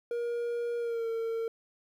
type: tone with pitch glide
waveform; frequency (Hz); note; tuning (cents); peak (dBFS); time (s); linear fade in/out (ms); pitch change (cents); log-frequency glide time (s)
triangle; 473.9 to 455.1; A#4 to A#4; +28 to -42; -28; 0.11-1.48; 2; -70; 0.78-1.08
effects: 11-bit